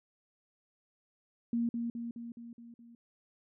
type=tone with echo; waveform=sine; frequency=234.4 Hz; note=A#3; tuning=10 cents sharp; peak=-28 dBFS; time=1.53-1.69 s; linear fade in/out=2 ms; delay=210 ms; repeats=6; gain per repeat=-4 dB; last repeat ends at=2.95 s; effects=none